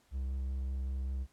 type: tone with vibrato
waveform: triangle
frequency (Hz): 66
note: C2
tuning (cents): +16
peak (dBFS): -31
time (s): 0.11-1.27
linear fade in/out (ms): 50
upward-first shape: sine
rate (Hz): 5.2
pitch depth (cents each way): 13
effects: pink hiss -69 dBFS RMS until 1.32 s + low-pass 12000 Hz 12 dB/octave